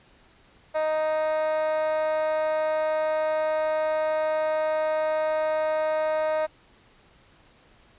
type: tone with high-pass filter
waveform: 10% pulse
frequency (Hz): 311.1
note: D#4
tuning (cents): 0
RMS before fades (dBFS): -25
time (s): 0.74-6.47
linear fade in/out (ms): 20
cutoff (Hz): 650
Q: 6.6
effects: pink hiss -57 dBFS RMS until 7.98 s + resampled to 8000 Hz

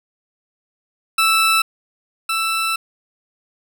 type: tone pair in turn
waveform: 20% pulse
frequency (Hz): 1318.5 / 1325.4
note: E6 / E6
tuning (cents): 0 / +9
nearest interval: unison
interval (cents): 9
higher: second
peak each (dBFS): -8 / -13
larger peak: first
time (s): 1.18-1.62 / 2.29-2.76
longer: second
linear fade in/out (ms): 5
effects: none

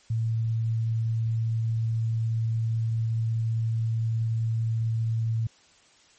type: tone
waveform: sine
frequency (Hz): 113.1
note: A2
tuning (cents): +48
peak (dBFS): -23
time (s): 0.1-5.47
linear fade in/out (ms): 5
effects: white hiss -58 dBFS RMS until 6.18 s + MP3 32 kbps

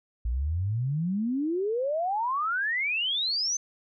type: exponential sweep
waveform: sine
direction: up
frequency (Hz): 55 to 6270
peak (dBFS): -25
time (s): 0.25-3.57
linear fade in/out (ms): 5
effects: none

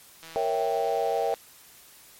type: click train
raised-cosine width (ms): 0.2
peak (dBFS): -27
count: 183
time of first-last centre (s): 0.23-1.347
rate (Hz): 163
type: chord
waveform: sine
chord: A# diminished seventh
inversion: none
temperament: equal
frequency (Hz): 466.2 / 554.4 / 659.3 / 784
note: A#4 / C#5 / E5 / G5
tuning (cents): 0 / 0 / 0 / 0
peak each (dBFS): -28 / -31 / -29 / -28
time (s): 0.36-1.34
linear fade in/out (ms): 0
effects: white hiss -52 dBFS RMS until 2.19 s + MP3 64 kbps

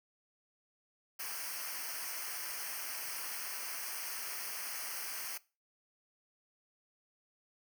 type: noise with comb filter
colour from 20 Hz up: white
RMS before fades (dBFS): -41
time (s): 1.19-5.38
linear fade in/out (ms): 10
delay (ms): 0.27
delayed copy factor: -0.95
effects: noise-tail reverb RT60 0.3 s tail -20 dB re dry

